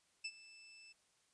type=tone with ADSR envelope; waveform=25% pulse; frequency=2637 Hz; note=E7; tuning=in tune; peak=-35 dBFS; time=0.24-0.93 s; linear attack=12 ms; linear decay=54 ms; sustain=-18 dB; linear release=13 ms; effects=white hiss -75 dBFS RMS until 1.33 s + resampled to 22050 Hz